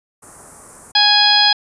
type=band-stop noise; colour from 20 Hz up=white; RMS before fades=-35 dBFS; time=0.22-0.92 s; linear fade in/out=10 ms; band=1400 to 8500 Hz; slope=24 dB/octave
type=harmonic tone; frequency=830.6 Hz; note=G#5; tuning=in tune; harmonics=1 / 2 / 3 / 4 / 5 / 6; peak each=-17 / -19 / -24 / -15 / -16 / -15 dBFS; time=0.95-1.53 s; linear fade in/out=5 ms
effects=resampled to 22050 Hz